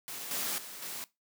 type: noise with level steps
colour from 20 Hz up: white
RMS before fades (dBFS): -41 / -34 / -45 / -40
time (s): 0.08-1.04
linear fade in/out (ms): 0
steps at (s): 0.31 / 0.58 / 0.82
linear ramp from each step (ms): 2
effects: noise-tail reverb RT60 0.2 s tail -19 dB re dry + high-pass 150 Hz 12 dB/octave